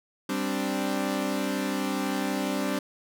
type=chord; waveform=sawtooth; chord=G suspended fourth; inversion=none; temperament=equal; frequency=196 / 261.6 / 293.7 Hz; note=G3 / C4 / D4; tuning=0 / 0 / 0 cents; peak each=-27 dBFS; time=0.29-2.79 s; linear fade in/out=5 ms; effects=none